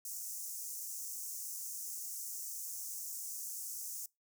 pink high-pass noise, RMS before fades -43 dBFS, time 0.05-4.06 s, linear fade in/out 2 ms, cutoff 5900 Hz, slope 48 dB/octave, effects noise-tail reverb RT60 0.2 s tail -24 dB re dry

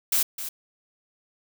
blue noise with echo, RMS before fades -22 dBFS, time 0.12-0.23 s, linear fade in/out 5 ms, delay 260 ms, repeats 1, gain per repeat -11 dB, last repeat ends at 0.49 s, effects none

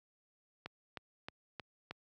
click train, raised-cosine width 0.3 ms, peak -26 dBFS, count 5, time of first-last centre 0.66-1.91 s, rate 3.2 Hz, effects high-pass 80 Hz 12 dB/octave

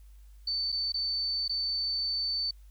sine tone with dropouts, 4533 Hz, C#8, 38 cents sharp, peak -28 dBFS, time 0.47-2.51 s, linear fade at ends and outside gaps 5 ms, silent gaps 0.72-0.724 / 0.922-0.941 / 1.48-1.494 s, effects added 50 Hz sine -49 dBFS peak until 2.7 s + white hiss -69 dBFS RMS until 2.7 s

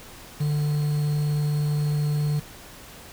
triangle tone with quantisation, 148.4 Hz, D3, 18 cents sharp, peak -19 dBFS, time 0.4-2.4 s, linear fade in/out 10 ms, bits 7, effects pink hiss -44 dBFS RMS until 3.12 s

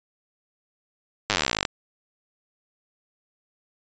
slowing click train, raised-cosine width 0.2 ms, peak -4 dBFS, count 25, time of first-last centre 1.3-1.652 s, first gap 9 ms, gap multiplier 1.04, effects resampled to 16000 Hz

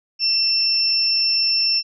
sine tone pair together, 2685 / 5378 Hz, E7 / E8, +31 / +34 cents, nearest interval octave, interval 1203 cents, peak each -27 / -16 dBFS, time 0.19-1.83 s, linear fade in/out 50 ms, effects none

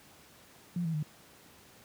sine tone with pitch steps, 174.61 / 162.92 / 152.01 Hz, F3 / E3 / D#3, 0 / -20 / -40 cents, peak -29 dBFS, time 0.76-1.027 s, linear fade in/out 2 ms, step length 89 ms, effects pink hiss -57 dBFS RMS until 1.84 s + high-pass 100 Hz 12 dB/octave

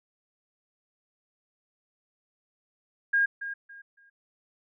sine tone with echo, 1622 Hz, G#6, 41 cents flat, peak -20 dBFS, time 3.13-3.26 s, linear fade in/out 10 ms, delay 280 ms, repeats 3, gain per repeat -12 dB, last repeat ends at 4.1 s, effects none

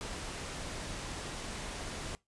pink low-pass noise, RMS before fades -41 dBFS, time 0.01-2.15 s, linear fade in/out 0 ms, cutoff 9900 Hz, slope 24 dB/octave, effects noise-tail reverb RT60 0.2 s tail -22 dB re dry + resampled to 24000 Hz

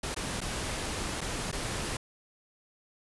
pink noise with dropouts, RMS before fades -34 dBFS, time 0.03-1.97 s, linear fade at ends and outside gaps 5 ms, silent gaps 0.146-0.163 / 0.406-0.414 / 1.208-1.213 / 1.516-1.526 s, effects resampled to 24000 Hz

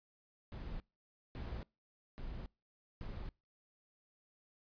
brown noise bursts, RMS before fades -44 dBFS, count 4, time 0.52-3.29 s, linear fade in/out 0 ms, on 280 ms, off 550 ms, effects noise-tail reverb RT60 0.3 s tail -26 dB re dry + resampled to 11025 Hz

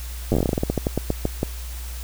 slowing click train, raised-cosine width 2 ms, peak -7 dBFS, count 20, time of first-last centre 0.32-1.431 s, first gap 9 ms, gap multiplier 1.18, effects added 60 Hz sine -30 dBFS peak until 2.03 s + white hiss -40 dBFS RMS until 2.03 s

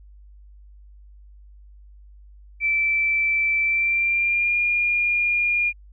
sine tone with pitch glide, 2328 to 2418 Hz, D7 to D7, -16 to +50 cents, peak -18 dBFS, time 2.6-5.73 s, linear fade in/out 50 ms, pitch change +66 cents, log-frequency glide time 3.62-4.57 s, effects added 50 Hz sine -44 dBFS peak until 5.92 s

